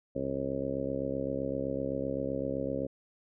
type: harmonic tone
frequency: 67.8 Hz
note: C#2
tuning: 38 cents flat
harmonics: 1 / 2 / 3 / 4 / 5 / 6 / 7 / 8 / 9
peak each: -46 / -41 / -42 / -36 / -43 / -41 / -39 / -35 / -45 dBFS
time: 0.15-2.87 s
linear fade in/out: 10 ms
effects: none